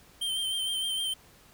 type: tone with vibrato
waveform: square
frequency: 3134 Hz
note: G7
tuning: 1 cent flat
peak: -29 dBFS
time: 0.21-1.14 s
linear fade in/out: 10 ms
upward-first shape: triangle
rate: 6.5 Hz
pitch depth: 37 cents each way
effects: pink hiss -57 dBFS RMS until 1.53 s